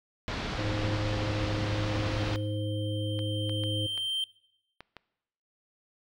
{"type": "low-pass noise", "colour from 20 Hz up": "pink", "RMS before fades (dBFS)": -34, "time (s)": [0.28, 2.36], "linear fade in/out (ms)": 0, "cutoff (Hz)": 4700, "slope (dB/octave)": 24}
{"type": "harmonic tone", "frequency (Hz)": 104.4, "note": "G#2", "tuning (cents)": 10, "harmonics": [1, 3, 5], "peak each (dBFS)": [-31, -36, -38], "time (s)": [0.58, 3.87], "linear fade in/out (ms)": 10}
{"type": "tone with exponential growth", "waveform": "triangle", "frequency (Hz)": 3136, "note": "G7", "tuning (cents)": 0, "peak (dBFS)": -26, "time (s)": [0.6, 4.24], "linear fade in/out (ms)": 1, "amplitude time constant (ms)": 790}
{"type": "clicks", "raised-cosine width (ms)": 0.3, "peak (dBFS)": -27, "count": 6, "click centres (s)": [3.191, 3.495, 3.637, 3.977, 4.806, 4.967]}
{"effects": ["noise-tail reverb RT60 0.9 s tail -21 dB re dry"]}